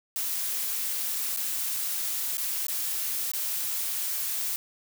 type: noise with dropouts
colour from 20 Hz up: blue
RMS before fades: -30 dBFS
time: 0.16-4.56 s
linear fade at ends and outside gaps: 0 ms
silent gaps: 1.363-1.372 / 2.371-2.381 / 2.668-2.683 / 3.316-3.335 s
effects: none